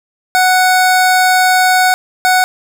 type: tone pair in turn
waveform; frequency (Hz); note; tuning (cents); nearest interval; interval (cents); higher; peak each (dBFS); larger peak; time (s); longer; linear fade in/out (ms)
25% pulse; 740 / 740; F#5 / F#5; 0 / 0; unison; 0; neither; -4; neither; 0.35-1.94 / 2.25-2.44; first; 0
effects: none